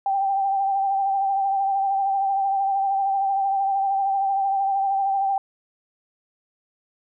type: tone with vibrato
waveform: sine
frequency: 784 Hz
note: G5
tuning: in tune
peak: -19 dBFS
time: 0.06-5.38 s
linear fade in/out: 2 ms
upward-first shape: triangle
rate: 13 Hz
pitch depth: 38 cents each way
effects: none